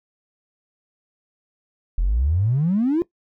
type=exponential sweep; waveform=triangle; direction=up; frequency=39.47 to 357.1 Hz; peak=-13 dBFS; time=1.98-3.02 s; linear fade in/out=0 ms; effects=noise-tail reverb RT60 0.1 s tail -21 dB re dry + tanh soft clip ceiling -14 dBFS